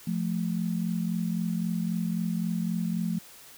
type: tone pair together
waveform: sine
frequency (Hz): 174.61 / 218.4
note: F3 / A3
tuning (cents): 0 / -13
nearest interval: major third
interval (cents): 387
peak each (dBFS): -28 / -30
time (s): 0.07-3.19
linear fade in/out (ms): 5
effects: white hiss -50 dBFS RMS until 3.57 s